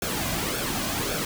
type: noise with flanger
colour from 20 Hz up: pink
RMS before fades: -28 dBFS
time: 0.02-1.25 s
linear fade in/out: 2 ms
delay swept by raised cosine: 1 to 2.3 ms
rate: 1.8 Hz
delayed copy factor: -0.6
effects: none